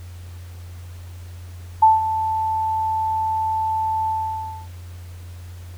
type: tone with ADSR envelope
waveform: sine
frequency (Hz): 880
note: A5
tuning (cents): 0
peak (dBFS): -7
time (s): 1.82-4.68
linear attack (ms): 9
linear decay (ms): 170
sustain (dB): -12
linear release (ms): 600
effects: added 88 Hz sine -34 dBFS peak until 5.77 s + pink hiss -49 dBFS RMS until 5.77 s